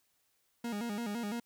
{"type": "tone with vibrato", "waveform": "40% pulse", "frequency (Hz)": 220, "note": "A3", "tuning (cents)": 0, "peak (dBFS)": -34, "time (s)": [0.64, 1.4], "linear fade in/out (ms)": 5, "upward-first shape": "square", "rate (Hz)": 5.9, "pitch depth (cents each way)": 120, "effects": ["white hiss -75 dBFS RMS until 1.45 s"]}